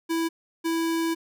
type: tone pair in turn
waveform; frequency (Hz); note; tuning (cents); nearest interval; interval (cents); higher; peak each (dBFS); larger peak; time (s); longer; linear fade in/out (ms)
square; 329.6 / 329.6; E4 / E4; 0 / 0; unison; 0; neither; -24; neither; 0.09-0.29 / 0.64-1.15; second; 20
effects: none